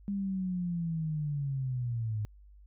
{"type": "linear sweep", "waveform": "sine", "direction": "down", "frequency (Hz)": [202, 103.83], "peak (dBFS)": -30, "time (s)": [0.08, 2.25], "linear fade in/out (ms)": 0, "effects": ["added 50 Hz sine -52 dBFS peak until 2.66 s"]}